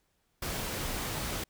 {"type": "noise", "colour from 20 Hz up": "pink", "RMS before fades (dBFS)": -35, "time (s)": [0.42, 1.44], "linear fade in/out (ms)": 5, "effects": ["pink hiss -75 dBFS RMS until 1.49 s"]}